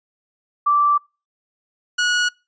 sine / sawtooth tone pair in turn, 1168 / 1457.5 Hz, D6 / F#6, -10 / -26 cents, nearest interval major third, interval 384 cents, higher second, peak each -13 dBFS, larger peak neither, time 0.66-0.98 / 1.98-2.29 s, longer first, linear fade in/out 10 ms, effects noise-tail reverb RT60 0.3 s tail -26 dB re dry + resampled to 16000 Hz

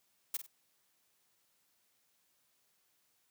blue noise with echo, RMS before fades -35 dBFS, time 0.34-0.37 s, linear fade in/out 5 ms, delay 48 ms, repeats 2, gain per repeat -10 dB, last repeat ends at 0.466 s, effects white hiss -75 dBFS RMS until 3.3 s + high-pass 80 Hz 12 dB/octave

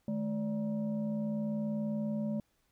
sine tone with frequency modulation, 213.7 Hz, G#3, 50 cents sharp, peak -31 dBFS, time 0.08-2.4 s, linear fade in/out 2 ms, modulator 367 Hz, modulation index 0.62, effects pink hiss -75 dBFS RMS until 2.71 s

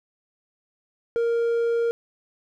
sine tone with hard clipping, 466.2 Hz, A#4, in tune, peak -21 dBFS, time 1.16-1.91 s, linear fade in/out 0 ms, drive 3 dB, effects none

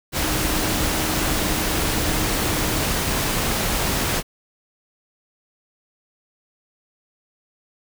sine tone in noise, 311.1 Hz, D#4, in tune, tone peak -30 dBFS, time 0.15-2.82 s, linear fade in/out 50 ms, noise pink, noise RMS -22 dBFS, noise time 0.12-4.23 s, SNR -11 dB, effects none

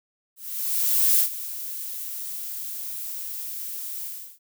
violet noise with ADSR envelope, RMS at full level -18 dBFS, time 0.36-4.39 s, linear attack 830 ms, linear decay 100 ms, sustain -15 dB, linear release 350 ms, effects none

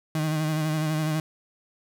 35% pulse tone with vibrato, 155.56 Hz, D#3, in tune, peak -22 dBFS, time 0.15-1.2 s, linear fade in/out 2 ms, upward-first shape sine, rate 12 Hz, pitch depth 37 cents each way, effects none

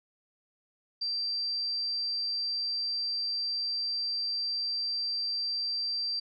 sine tone, 4699 Hz, D8, in tune, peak -29 dBFS, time 1.01-6.2 s, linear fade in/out 10 ms, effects none

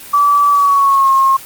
sine tone with pitch glide, 1153 to 1075.8 Hz, D6 to C6, -32 to +48 cents, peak -7 dBFS, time 0.13-1.37 s, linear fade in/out 10 ms, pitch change -120 cents, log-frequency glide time 0.5-1.11 s, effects white hiss -33 dBFS RMS until 1.45 s + Opus 24 kbps

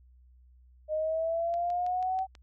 sine linear sweep, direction up, 613 to 765 Hz, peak -27 dBFS, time 0.88-2.27 s, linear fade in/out 50 ms
click train, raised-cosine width 0.2 ms, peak -33 dBFS, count 6, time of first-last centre 1.54-2.352 s, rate 6.16 Hz
effects added 62 Hz sine -55 dBFS peak until 2.42 s

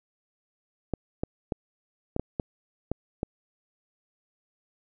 clicks, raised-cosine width 2 ms, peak -14 dBFS, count 8, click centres 0.937 / 1.235 / 1.522 / 2.164 / 2.196 / 2.398 / 2.916 / 3.231 s, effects none

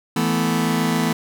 sawtooth chord, E suspended fourth, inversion none, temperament just, 164.81 / 219.8 / 247.2 Hz, E3 / A3 / B3, 0 / -2 / +2 cents, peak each -18 dBFS, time 0.16-1.13 s, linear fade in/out 5 ms, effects none

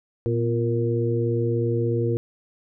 harmonic tone with a mistuned harmonic, 116.8 Hz, A#2, 4 cents sharp, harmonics 1 / 2 / 3 / 4, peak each -23 / -31 / -26 / -26 dBFS, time 0.26-2.17 s, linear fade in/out 0 ms, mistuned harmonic 2, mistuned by +100 cents, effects none

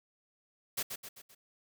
white noise with echo, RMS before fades -34 dBFS, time 0.77-0.83 s, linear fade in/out 10 ms, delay 130 ms, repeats 4, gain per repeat -6 dB, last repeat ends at 1.35 s, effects none

